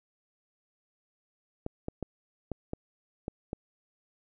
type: clicks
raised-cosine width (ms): 2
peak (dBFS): -20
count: 7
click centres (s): 1.664 / 1.884 / 2.027 / 2.517 / 2.734 / 3.281 / 3.531
effects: none